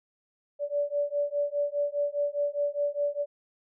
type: beating tone pair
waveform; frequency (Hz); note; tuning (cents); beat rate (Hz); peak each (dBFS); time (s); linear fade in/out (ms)
sine; 576 / 580.9; D5 / D5; -34 / -19; 4.9; -29; 0.59-3.26; 50
effects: none